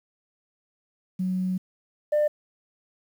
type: tone pair in turn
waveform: sine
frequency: 185 / 598 Hz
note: F#3 / D5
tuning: 0 / +31 cents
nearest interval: octave + minor sixth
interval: 2031 cents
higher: second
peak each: -23 / -17 dBFS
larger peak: second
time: 1.19-1.58 / 2.12-2.28 s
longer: first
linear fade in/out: 10 ms
effects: tanh soft clip ceiling -17 dBFS + 9-bit